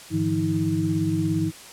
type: tone cluster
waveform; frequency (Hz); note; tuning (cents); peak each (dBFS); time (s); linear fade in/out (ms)
sine; 101.8 / 151 / 168.3 / 318; G#2 / D3 / E3 / D#4; -34 / +48 / +36 / +38; -28 / -28 / -26 / -24; 0.1-1.52; 50
effects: white hiss -43 dBFS RMS until 1.72 s + low-pass 10000 Hz 12 dB/octave